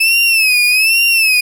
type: tone with vibrato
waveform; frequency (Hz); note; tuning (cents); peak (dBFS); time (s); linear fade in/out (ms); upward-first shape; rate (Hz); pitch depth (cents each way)
35% pulse; 2600; E7; -24; -7; 0-1.41; 10; sine; 1.2; 110
effects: none